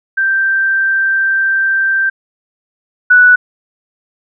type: tone pair in turn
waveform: sine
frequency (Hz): 1568 / 1480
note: G6 / F#6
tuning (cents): 0 / 0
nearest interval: minor second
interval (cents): 100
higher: first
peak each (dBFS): -10 / -3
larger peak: second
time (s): 0.17-2.1 / 3.1-3.36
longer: first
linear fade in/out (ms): 10
effects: none